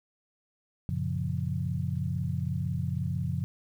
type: chord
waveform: sine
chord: Gb major seventh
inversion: none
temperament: equal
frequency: 92.5 / 116.54 / 138.59 / 174.61 Hz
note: Gb2 / Bb2 / Db3 / F3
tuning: 0 / 0 / 0 / 0 cents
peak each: -33 / -36 / -32 / -34 dBFS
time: 0.89-3.44 s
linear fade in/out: 0 ms
effects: 10-bit